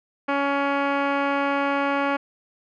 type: tone with low-pass filter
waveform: 15% pulse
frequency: 280.3 Hz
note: C#4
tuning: 19 cents sharp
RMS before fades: -23 dBFS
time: 0.28-2.17 s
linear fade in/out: 10 ms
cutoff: 1900 Hz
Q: 5.1
effects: none